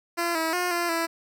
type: tone with pitch steps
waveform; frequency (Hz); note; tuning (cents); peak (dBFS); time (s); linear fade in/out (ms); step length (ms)
10% pulse; 342 / 323.4 / 357.3 / 345.3 / 331.8; F4 / E4 / F4 / F4 / E4; -36 / -33 / +40 / -20 / +11; -16; 0.17-1.07; 20; 180
effects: none